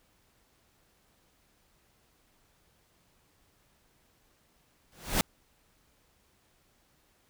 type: noise with exponential growth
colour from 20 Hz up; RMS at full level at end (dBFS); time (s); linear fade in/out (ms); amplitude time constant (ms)
pink; -22; 4.92-5.21; 0; 61
effects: pink hiss -68 dBFS RMS until 7.29 s